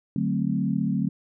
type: chord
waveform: sine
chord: D dominant seventh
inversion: none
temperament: equal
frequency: 146.83 / 185 / 220 / 261.6 Hz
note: D3 / F#3 / A3 / C4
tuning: 0 / 0 / 0 / 0 cents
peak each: -29 / -26 / -27 / -29 dBFS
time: 0.16-1.09 s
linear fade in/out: 2 ms
effects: none